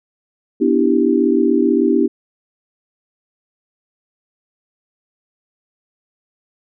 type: chord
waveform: sine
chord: E minor seventh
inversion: second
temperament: equal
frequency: 246.9 / 293.7 / 329.6 / 392 Hz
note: B3 / D4 / E4 / G4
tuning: 0 / 0 / 0 / 0 cents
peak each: -17 dBFS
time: 0.6-2.08 s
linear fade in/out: 20 ms
effects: none